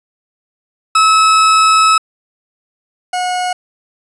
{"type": "tone pair in turn", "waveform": "40% pulse", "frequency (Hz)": [1295, 726.8], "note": ["E6", "F#5"], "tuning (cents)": [-31, -31], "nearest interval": "minor seventh", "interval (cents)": 1000, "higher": "first", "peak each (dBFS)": [-6, -14], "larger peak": "first", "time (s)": [[0.95, 1.98], [3.13, 3.53]], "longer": "first", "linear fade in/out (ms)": 5, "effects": ["resampled to 24000 Hz", "7-bit"]}